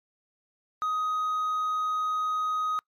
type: tone with hard clipping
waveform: sine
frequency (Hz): 1254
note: D#6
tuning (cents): +13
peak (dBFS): -26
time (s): 0.82-2.79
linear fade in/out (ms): 0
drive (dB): 2
effects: noise-tail reverb RT60 0.1 s tail -25 dB re dry + MP3 64 kbps